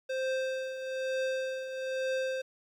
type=tone with tremolo; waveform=square; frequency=523.3 Hz; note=C5; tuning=in tune; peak=-29 dBFS; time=0.09-2.42 s; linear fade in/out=10 ms; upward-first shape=triangle; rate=1.1 Hz; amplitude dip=65%; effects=low-pass 5000 Hz 12 dB/octave + 10-bit